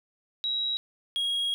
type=tone pair in turn; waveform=sine / triangle; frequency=3858 / 3289 Hz; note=B7 / G#7; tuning=-41 / -18 cents; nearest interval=minor third; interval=277 cents; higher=first; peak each=-26 / -24 dBFS; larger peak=second; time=0.44-0.77 / 1.16-1.54 s; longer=second; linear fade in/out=0 ms; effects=none